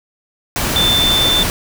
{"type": "tone in noise", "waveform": "sine", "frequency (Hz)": 3543, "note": "A7", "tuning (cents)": 11, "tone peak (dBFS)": -12, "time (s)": [0.76, 1.43], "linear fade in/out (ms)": 0, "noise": "pink", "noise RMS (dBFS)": -18, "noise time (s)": [0.56, 1.5], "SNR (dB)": 3, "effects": []}